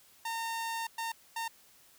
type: tone bursts at uneven times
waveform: sawtooth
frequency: 913 Hz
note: A#5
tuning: 36 cents flat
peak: -30 dBFS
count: 3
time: 0.25-0.87 / 0.98-1.12 / 1.36-1.48 s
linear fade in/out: 5 ms
effects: white hiss -61 dBFS RMS until 1.98 s